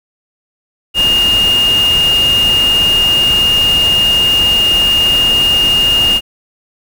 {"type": "tone in noise", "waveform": "sine", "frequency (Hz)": 2835, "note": "F7", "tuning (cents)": 25, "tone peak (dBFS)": -8, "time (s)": [0.94, 6.21], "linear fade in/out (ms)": 50, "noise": "pink", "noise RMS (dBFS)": -21, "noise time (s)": [0.94, 6.21], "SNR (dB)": 10, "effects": []}